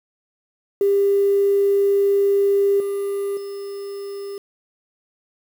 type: tone with level steps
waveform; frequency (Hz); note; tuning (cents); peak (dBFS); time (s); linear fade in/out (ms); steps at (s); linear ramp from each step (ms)
triangle; 399.2; G4; +32; -10 / -19 / -26; 0.81-4.38; 2; 2.8 / 3.37; 2
effects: tanh soft clip ceiling -12 dBFS + 7-bit